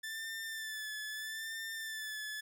sawtooth tone with vibrato, 1760 Hz, A6, in tune, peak -36 dBFS, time 0.03-2.41 s, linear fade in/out 10 ms, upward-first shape sine, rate 0.78 Hz, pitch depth 39 cents each way, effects none

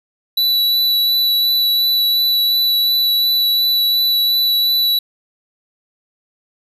square tone with vibrato, 3951 Hz, B7, in tune, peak -13 dBFS, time 0.37-4.99 s, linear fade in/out 5 ms, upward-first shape sine, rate 2.8 Hz, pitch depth 10 cents each way, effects none

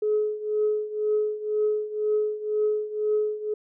sine tone with tremolo, 424.8 Hz, G#4, 39 cents sharp, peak -18 dBFS, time 0.02-3.54 s, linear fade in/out 5 ms, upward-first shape triangle, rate 2 Hz, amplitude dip 85%, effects tanh soft clip ceiling -15 dBFS

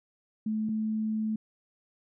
sine tone pair in turn, 216.8 / 217.6 Hz, A3 / A3, -25 / -19 cents, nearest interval unison, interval 6 cents, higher second, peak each -27 dBFS, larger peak neither, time 0.46-0.69 / 0.69-1.36 s, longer second, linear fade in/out 5 ms, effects none

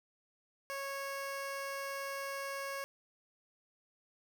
15% pulse tone, 551 Hz, C#5, 11 cents flat, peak -32 dBFS, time 0.7-2.84 s, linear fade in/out 0 ms, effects none

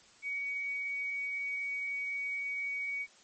sine tone, 2252 Hz, C#7, 27 cents sharp, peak -33 dBFS, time 0.22-3.07 s, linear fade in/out 50 ms, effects white hiss -60 dBFS RMS until 3.23 s + MP3 32 kbps

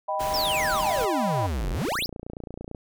sine chord, Eb augmented, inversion none, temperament equal, 622.3 / 784 / 987.8 Hz, Eb5 / G5 / B5, 0 / 0 / 0 cents, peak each -29 dBFS, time 0.08-1.47 s, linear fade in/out 10 ms
pink noise, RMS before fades -34 dBFS, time 0.19-1.06 s, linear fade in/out 20 ms
square exponential two-way sweep, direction down then up, 5588 to 39.06 to 5588 Hz, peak -26 dBFS, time 0.34-2.06 s, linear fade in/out 0 ms, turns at 1.71 s
click train, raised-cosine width 2 ms, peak -23 dBFS, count 34, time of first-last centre 1.61-2.748 s, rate 29 Hz
effects none

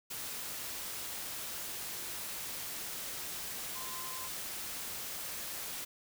sine tone in noise, 1035 Hz, C6, 19 cents flat, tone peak -46 dBFS, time 3.75-4.28 s, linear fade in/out 10 ms, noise white, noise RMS -41 dBFS, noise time 0.1-5.85 s, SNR -8 dB, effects none

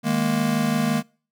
square chord, D# suspended fourth, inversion none, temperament just, 155.56 / 207.4 / 233.3 Hz, D#3 / G#3 / A#3, 0 / -2 / +2 cents, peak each -27 / -25 / -23 dBFS, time 0.03-1.03 s, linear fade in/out 50 ms, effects noise-tail reverb RT60 0.4 s tail -25 dB re dry

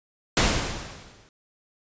pink noise with exponential decay, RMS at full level -17 dBFS, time 0.37-1.29 s, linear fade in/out 1 ms, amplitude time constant 200 ms, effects resampled to 16000 Hz

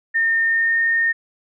sine tone with pitch glide, 1820 to 1832.7 Hz, A#6 to A#6, -42 to -30 cents, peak -15 dBFS, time 0.14-1.13 s, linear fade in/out 20 ms, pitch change +12 cents, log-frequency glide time 0.44-0.78 s, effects none

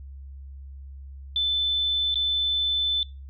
sine tone with dropouts, 3520 Hz, A7, in tune, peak -21 dBFS, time 1.36-3.03 s, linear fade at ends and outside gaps 1 ms, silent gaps 2.143-2.156 s, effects noise-tail reverb RT60 0.3 s tail -25 dB re dry + added 68 Hz sine -38 dBFS peak until 3.29 s

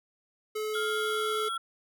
square tone, 430 Hz, A4, 40 cents flat, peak -31 dBFS, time 0.55-1.49 s, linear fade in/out 10 ms
square tone with vibrato, 3337 Hz, G#7, 8 cents sharp, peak -37 dBFS, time 0.74-1.57 s, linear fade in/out 2 ms, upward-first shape sine, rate 9.8 Hz, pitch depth 10 cents each way
sine tone with pitch glide, 1396.9 to 1354.8 Hz, F6 to E6, 0 to +47 cents, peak -31 dBFS, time 0.75-1.58 s, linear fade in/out 5 ms, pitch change -53 cents, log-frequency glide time 1-1.39 s
effects none

